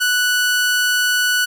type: tone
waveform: sawtooth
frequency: 1480 Hz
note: F#6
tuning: in tune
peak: -11 dBFS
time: 0-1.46 s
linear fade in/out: 20 ms
effects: none